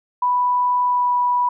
sine tone with pitch glide, 987.8 to 981 Hz, B5 to B5, 0 to -12 cents, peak -15 dBFS, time 0.22-1.49 s, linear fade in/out 5 ms, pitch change -12 cents, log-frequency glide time 0.85-1.13 s, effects none

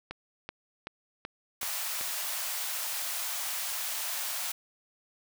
click train, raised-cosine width 0.3 ms, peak -21 dBFS, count 6, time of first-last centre 0.11-2.011 s, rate 2.63 Hz
white high-pass noise, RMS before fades -34 dBFS, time 1.61-4.52 s, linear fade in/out 5 ms, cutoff 590 Hz, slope 48 dB/octave
effects none

